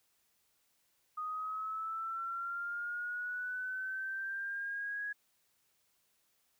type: linear sweep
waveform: sine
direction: up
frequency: 1237 to 1669 Hz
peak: -36 dBFS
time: 1.17-5.13 s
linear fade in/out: 10 ms
effects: white hiss -75 dBFS RMS until 6.59 s